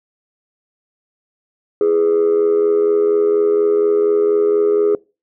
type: tone with amplitude modulation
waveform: sine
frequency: 415.3 Hz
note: G#4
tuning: in tune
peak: -6 dBFS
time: 1.81-4.95 s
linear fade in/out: 2 ms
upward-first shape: sine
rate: 84.2 Hz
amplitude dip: 75%
effects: noise-tail reverb RT60 0.3 s tail -25 dB re dry + tanh soft clip ceiling -8 dBFS